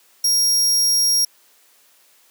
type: tone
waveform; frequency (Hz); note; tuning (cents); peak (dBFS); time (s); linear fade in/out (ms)
sawtooth; 5600; F8; +4; -12; 0.24-1.25; 5
effects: white hiss -55 dBFS RMS until 2.3 s + high-pass 300 Hz 12 dB/octave